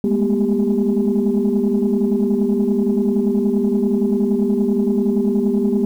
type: tone cluster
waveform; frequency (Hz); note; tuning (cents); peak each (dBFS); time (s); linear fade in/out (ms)
sine; 202.7 / 213.2 / 240.1 / 396; G#3 / G#3 / B3 / G4; -42 / +46 / -49 / +18; -19; 0.04-5.85; 2
effects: tanh soft clip ceiling -8 dBFS + 8-bit